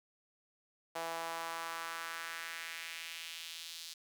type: tone with high-pass filter sweep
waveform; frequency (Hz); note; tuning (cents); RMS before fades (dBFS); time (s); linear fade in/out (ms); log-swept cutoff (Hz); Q
sawtooth; 165.5; E3; +7; -43; 0.95-3.94; 10; 690 to 4200; 1.9
effects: 10-bit